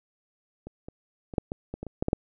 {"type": "clicks", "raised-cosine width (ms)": 2, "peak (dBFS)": [-26, -26, -25, -9, -18, -21, -22, -24, -12, -13, -8], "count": 11, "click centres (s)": [0.67, 0.885, 1.338, 1.382, 1.519, 1.74, 1.83, 1.867, 2.025, 2.084, 2.131], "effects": []}